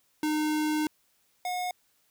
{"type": "tone pair in turn", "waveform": "square", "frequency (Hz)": [305.7, 724.1], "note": ["D#4", "F#5"], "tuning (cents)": [-30, -38], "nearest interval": "octave + minor third", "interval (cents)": 1492, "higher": "second", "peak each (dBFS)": [-26, -30], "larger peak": "first", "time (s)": [[0.23, 0.87], [1.45, 1.71]], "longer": "first", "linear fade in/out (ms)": 2, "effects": ["white hiss -69 dBFS RMS until 2.1 s"]}